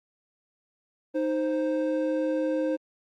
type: tone pair together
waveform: triangle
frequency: 311.1 / 523.2 Hz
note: D#4 / C5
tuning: 0 / 0 cents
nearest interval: major sixth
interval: 900 cents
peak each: -25 dBFS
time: 1.14-2.77 s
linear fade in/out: 20 ms
effects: Opus 32 kbps